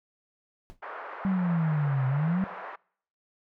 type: noise with exponential decay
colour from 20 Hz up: brown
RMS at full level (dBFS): -41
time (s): 0.7-0.81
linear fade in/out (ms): 0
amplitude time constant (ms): 23
type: band-pass noise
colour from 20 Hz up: white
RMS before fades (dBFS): -40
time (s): 0.82-2.76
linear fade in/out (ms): 10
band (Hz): 480 to 1500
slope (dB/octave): 24
type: exponential two-way sweep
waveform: sine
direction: down then up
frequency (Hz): 195.8 to 129 to 195.8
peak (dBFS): -23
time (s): 1.25-2.44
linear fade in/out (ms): 0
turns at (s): 2.07
effects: noise-tail reverb RT60 0.6 s tail -25 dB re dry